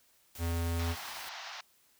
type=noise with tremolo; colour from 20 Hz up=white; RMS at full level=-47 dBFS; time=0.35-1.29 s; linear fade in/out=2 ms; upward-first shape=triangle; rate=9.9 Hz; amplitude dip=25%
type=tone; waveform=square; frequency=84.2 Hz; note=E2; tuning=37 cents sharp; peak=-31 dBFS; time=0.38-0.96 s; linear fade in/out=50 ms
type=band-pass noise; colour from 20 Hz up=pink; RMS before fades=-44 dBFS; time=0.79-1.61 s; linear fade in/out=5 ms; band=700 to 6000 Hz; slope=48 dB/octave
effects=white hiss -67 dBFS RMS until 1.99 s